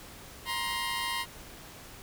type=tone pair together; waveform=15% pulse; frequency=946 / 1049.4 Hz; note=A#5 / C6; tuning=+25 / +5 cents; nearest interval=major second; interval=180 cents; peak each=-27 dBFS; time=0.45-1.26 s; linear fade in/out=50 ms; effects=pink hiss -48 dBFS RMS until 2.02 s